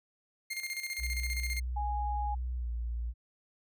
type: tone with tremolo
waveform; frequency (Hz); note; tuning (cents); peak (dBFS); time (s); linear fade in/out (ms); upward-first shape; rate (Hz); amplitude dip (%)
sawtooth; 2119; C7; +21; -30; 0.5-1.6; 10; square; 15; 60
type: tone with pitch glide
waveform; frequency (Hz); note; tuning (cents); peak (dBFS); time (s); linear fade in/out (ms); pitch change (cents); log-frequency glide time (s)
sine; 61.7 to 58.34; B1 to A#1; -1 to +2; -32; 0.98-3.14; 50; -97; 2.56-2.69
type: tone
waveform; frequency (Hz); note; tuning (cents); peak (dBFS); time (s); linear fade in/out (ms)
sine; 829; G#5; -3; -33; 1.76-2.35; 10
effects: none